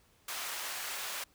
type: high-pass noise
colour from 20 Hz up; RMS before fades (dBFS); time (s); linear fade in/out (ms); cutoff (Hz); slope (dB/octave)
pink; -39; 0.28-1.24; 5; 970; 12
effects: pink hiss -67 dBFS RMS until 1.34 s